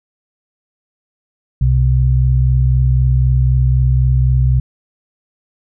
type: tone pair together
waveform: sine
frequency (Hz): 63.9 / 127.8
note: C2 / C3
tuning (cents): -40 / -40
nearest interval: octave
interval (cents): 1200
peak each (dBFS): -12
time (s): 1.61-4.6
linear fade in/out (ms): 5
effects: none